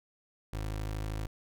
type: tone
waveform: 25% pulse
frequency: 52.8 Hz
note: G#1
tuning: 29 cents sharp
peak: -30 dBFS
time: 0.53-1.27 s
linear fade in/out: 5 ms
effects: none